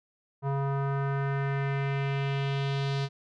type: tone with low-pass filter sweep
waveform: square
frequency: 138.4 Hz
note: C#3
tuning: 2 cents flat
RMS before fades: -29 dBFS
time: 0.42-3.09 s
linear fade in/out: 50 ms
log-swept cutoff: 1000 to 4400 Hz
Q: 2.1
effects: none